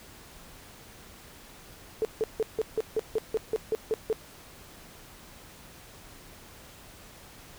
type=tone bursts; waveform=sine; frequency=440 Hz; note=A4; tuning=in tune; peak=-23 dBFS; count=12; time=2.02-4.128 s; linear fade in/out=0 ms; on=29 ms; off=160 ms; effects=pink hiss -50 dBFS RMS until 7.58 s